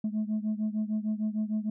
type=beating tone pair; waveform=sine; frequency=212.4 / 219 Hz; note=G#3 / A3; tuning=+39 / -8 cents; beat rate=6.6 Hz; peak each=-28 / -30 dBFS; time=0.04-1.7 s; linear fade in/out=5 ms; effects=tanh soft clip ceiling -24 dBFS